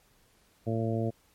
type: harmonic tone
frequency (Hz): 113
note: A2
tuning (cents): +47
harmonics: 1 / 2 / 3 / 4 / 5 / 6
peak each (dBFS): -30 / -33 / -35 / -36 / -37 / -38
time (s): 0.66-1.11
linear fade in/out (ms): 20
effects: pink hiss -65 dBFS RMS until 1.34 s + MP3 64 kbps